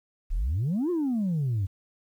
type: exponential two-way sweep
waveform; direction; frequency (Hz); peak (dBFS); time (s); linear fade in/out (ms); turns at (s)
sine; up then down; 32.75 to 367 to 90.6; -22; 0.3-1.67; 20; 0.9
effects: tanh soft clip ceiling -22 dBFS + 10-bit